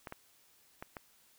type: clicks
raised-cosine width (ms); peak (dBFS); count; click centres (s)
0.5; -27; 4; 0.072 / 0.124 / 0.825 / 0.968
effects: white hiss -66 dBFS RMS until 1.38 s